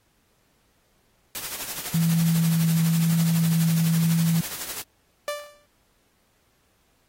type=noise with tremolo; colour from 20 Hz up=white; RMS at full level=-31 dBFS; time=1.35-4.82 s; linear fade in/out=0 ms; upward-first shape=sine; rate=12 Hz; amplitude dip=55%
type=tone with vibrato; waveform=sine; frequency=164.81 Hz; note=E3; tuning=in tune; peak=-18 dBFS; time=1.94-4.41 s; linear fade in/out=5 ms; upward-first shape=sine; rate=0.97 Hz; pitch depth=8 cents each way
type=tone with exponential decay; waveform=sawtooth; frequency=587.3 Hz; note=D5; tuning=in tune; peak=-20 dBFS; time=5.28-5.66 s; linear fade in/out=1 ms; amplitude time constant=81 ms
effects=pink hiss -66 dBFS RMS until 7.08 s + AAC 48 kbps